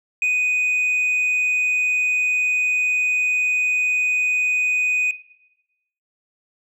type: tone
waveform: sine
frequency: 2491 Hz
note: D#7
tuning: 1 cent sharp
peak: -14 dBFS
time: 0.22-5.11 s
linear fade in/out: 2 ms
effects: noise-tail reverb RT60 0.9 s tail -17 dB re dry + tanh soft clip ceiling -16 dBFS